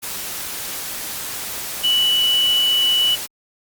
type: tone in noise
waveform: sine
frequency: 2960 Hz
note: F#7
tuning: in tune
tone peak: -14 dBFS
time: 1.83-3.16 s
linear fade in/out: 20 ms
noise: white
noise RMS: -28 dBFS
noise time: 0.02-3.27 s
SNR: +11 dB
effects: Opus 48 kbps